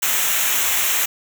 white noise with comb filter, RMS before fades -19 dBFS, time 0.02-1.06 s, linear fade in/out 10 ms, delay 0.21 ms, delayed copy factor -0.7, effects none

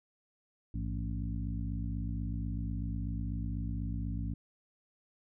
harmonic tone with a mistuned harmonic, 56.2 Hz, A1, 37 cents sharp, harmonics 1 / 2 / 3 / 4 / 5, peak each -36 / -38 / -41 / -43 / -45 dBFS, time 0.74-4.34 s, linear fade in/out 5 ms, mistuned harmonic 2, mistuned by -130 cents, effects none

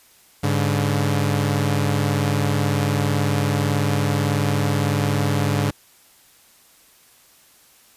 sawtooth tone pair together, 101.44 / 143.1 Hz, G#2 / D3, -40 / -45 cents, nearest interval tritone, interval 595 cents, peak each -17 / -17 dBFS, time 0.43-5.71 s, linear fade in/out 10 ms, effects white hiss -53 dBFS RMS until 7.96 s + resampled to 32000 Hz

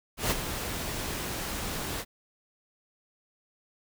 pink noise with ADSR envelope, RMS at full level -25 dBFS, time 0.17-2.05 s, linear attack 140 ms, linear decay 31 ms, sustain -9 dB, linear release 47 ms, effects none

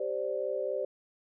sine chord, G suspended fourth, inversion none, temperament equal, 392 / 523.3 / 587.3 Hz, G4 / C5 / D5, 0 / 0 / 0 cents, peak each -36 / -33 / -34 dBFS, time 0-0.85 s, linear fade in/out 5 ms, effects none

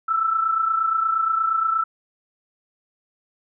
sine tone pair together, 1318.5 / 1347 Hz, E6 / E6, 0 / +37 cents, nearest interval unison, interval 37 cents, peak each -19 / -26 dBFS, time 0.08-1.84 s, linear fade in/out 10 ms, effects none

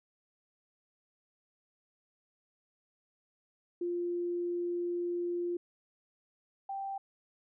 sine tone pair in turn, 349.2 / 783.9 Hz, F4 / G5, 0 / 0 cents, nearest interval octave + major second, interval 1400 cents, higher second, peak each -31 / -35 dBFS, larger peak first, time 3.81-5.57 / 6.69-6.98 s, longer first, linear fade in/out 5 ms, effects none

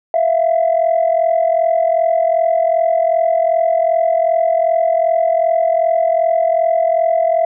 sine tone pair together, 655.9 / 698.5 Hz, E5 / F5, -9 / 0 cents, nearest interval minor second, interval 109 cents, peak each -12 / -15 dBFS, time 0.14-7.45 s, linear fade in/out 2 ms, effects tanh soft clip ceiling -6 dBFS

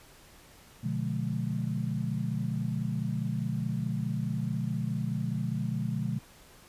sine chord, B diminished seventh, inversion none, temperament just, 123.47 / 148.16 / 177.8 / 213.4 Hz, B2 / D3 / F3 / Ab3, 0 / +16 / +31 / +47 cents, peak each -33 / -34 / -35 / -35 dBFS, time 0.83-6.19 s, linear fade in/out 10 ms, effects pink hiss -55 dBFS RMS until 6.68 s + resampled to 32000 Hz

